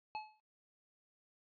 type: tone with exponential decay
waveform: square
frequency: 859 Hz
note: A5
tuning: 42 cents flat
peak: -38 dBFS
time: 0.15-0.4 s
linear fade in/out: 0 ms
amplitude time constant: 54 ms
effects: noise-tail reverb RT60 0.1 s tail -17 dB re dry + resampled to 11025 Hz